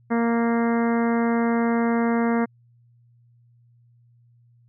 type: harmonic tone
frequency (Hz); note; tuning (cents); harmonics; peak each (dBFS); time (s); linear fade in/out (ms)
232.6; A#3; -4; 1 / 2 / 3 / 4 / 5 / 6 / 7 / 8 / 9; -20 / -26 / -30 / -32 / -34 / -36 / -37 / -38 / -39; 0.1-2.46; 20
effects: added 119 Hz sine -54 dBFS peak until 4.68 s